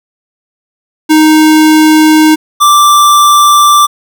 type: tone pair in turn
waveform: square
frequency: 311.1 / 1174.6 Hz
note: D#4 / D6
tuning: 0 / 0 cents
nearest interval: octave + major seventh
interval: 2300 cents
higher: second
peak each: -3 dBFS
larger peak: neither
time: 1.09-2.36 / 2.6-3.87 s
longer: neither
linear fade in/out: 20 ms
effects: none